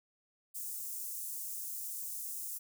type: high-pass noise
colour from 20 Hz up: white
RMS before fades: -41 dBFS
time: 0.54-2.59 s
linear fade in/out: 20 ms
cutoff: 7100 Hz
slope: 24 dB/octave
effects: none